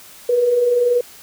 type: tone pair together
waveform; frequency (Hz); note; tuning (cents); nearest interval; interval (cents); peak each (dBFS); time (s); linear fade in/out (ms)
sine; 466.2 / 486.8; A#4 / B4; 0 / -25; minor second; 75; -24 / -13; 0.29-1.01; 5
effects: white hiss -42 dBFS RMS until 1.22 s